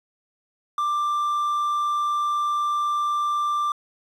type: tone with quantisation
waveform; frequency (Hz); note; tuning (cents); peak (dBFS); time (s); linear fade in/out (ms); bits
triangle; 1182; D6; +11; -19; 0.78-3.72; 2; 8
effects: resampled to 32000 Hz